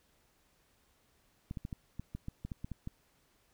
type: clicks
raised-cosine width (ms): 5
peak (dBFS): -27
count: 12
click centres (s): 1.511 / 1.572 / 1.651 / 1.728 / 1.996 / 2.15 / 2.284 / 2.45 / 2.518 / 2.645 / 2.717 / 2.874
effects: pink hiss -71 dBFS RMS until 3.53 s